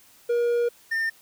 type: tone pair in turn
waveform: triangle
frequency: 475.8 / 1806.8 Hz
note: A#4 / A6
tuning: +35 / +45 cents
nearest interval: octave + major seventh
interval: 2310 cents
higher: second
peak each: -18 / -21 dBFS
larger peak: first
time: 0.29-0.69 / 0.91-1.1 s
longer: first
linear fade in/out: 10 ms
effects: white hiss -55 dBFS RMS until 1.21 s